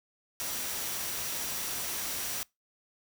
sine tone in noise, 5800 Hz, F#8, 35 cents flat, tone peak -43 dBFS, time 0.4-2.43 s, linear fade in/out 0 ms, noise white, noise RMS -35 dBFS, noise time 0.4-2.43 s, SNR -11 dB, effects noise-tail reverb RT60 0.2 s tail -24 dB re dry

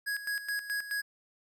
square tone with tremolo, 1661.2 Hz, G#6, in tune, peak -31 dBFS, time 0.06-1.02 s, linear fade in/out 20 ms, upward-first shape square, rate 4.7 Hz, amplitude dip 70%, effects none

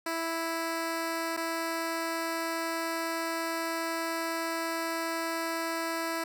10% pulse tone with dropouts, 329.6 Hz, E4, in tune, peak -22 dBFS, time 0.06-6.24 s, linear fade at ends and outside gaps 5 ms, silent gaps 1.367-1.373 s, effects none

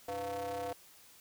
square ring-modulated tone, 102.6 Hz, G#2, 21 cents flat, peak -34 dBFS, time 0.08-0.73 s, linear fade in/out 5 ms, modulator 599 Hz, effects white hiss -59 dBFS RMS until 1.2 s

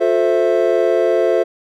triangle chord, F major seventh, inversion none, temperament equal with one note detuned, 358 / 440 / 523.3 / 659.3 Hz, F4 / A4 / C5 / E5, +43 / 0 / 0 / 0 cents, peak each -16 dBFS, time 0-1.44 s, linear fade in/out 20 ms, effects none

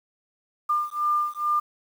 sine beating tone pair, 1199 / 1201.3 Hz, D6 / D6, +36 / +39 cents, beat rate 2.3 Hz, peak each -25 dBFS, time 0.69-1.6 s, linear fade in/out 10 ms, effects 8-bit

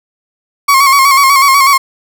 35% pulse tone with vibrato, 1100 Hz, C#6, 14 cents flat, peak -3 dBFS, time 0.68-1.78 s, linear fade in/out 10 ms, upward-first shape square, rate 8.1 Hz, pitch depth 48 cents each way, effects 7-bit

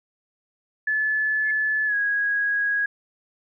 sine tone with pitch glide, 1728 to 1652.8 Hz, A6 to G#6, -32 to -9 cents, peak -20 dBFS, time 0.87-2.86 s, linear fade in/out 5 ms, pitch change -77 cents, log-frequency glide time 1.86-1.95 s
sine tone with exponential growth, 2140 Hz, C7, 38 cents sharp, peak -27 dBFS, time 1.4-1.51 s, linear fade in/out 5 ms, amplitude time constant 23 ms
effects none

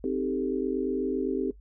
sine chord, A half-diminished seventh, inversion first, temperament equal, 261.6 / 311.1 / 392 / 440 Hz, C4 / Eb4 / G4 / A4, 0 / 0 / 0 / 0 cents, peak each -30 / -33 / -30 / -33 dBFS, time 0.04-1.51 s, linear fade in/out 2 ms, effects noise-tail reverb RT60 0.1 s tail -17 dB re dry + added 50 Hz sine -48 dBFS peak until 1.6 s

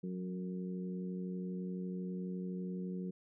harmonic tone with a mistuned harmonic, 92 Hz, F#2, 9 cents flat, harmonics 2 / 3 / 4 / 5, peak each -38 / -51 / -47 / -50 dBFS, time 0.03-3.11 s, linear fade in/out 10 ms, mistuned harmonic 2, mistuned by -16 cents, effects none

